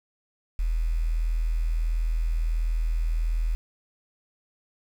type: tone with quantisation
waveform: sine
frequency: 40.73 Hz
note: E1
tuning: 20 cents flat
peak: -22 dBFS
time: 0.59-3.55 s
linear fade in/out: 0 ms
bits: 8
effects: none